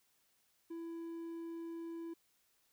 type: tone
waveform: triangle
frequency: 333 Hz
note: E4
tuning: 18 cents sharp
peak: -40 dBFS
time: 0.7-2.14 s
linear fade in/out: 10 ms
effects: white hiss -75 dBFS RMS until 2.72 s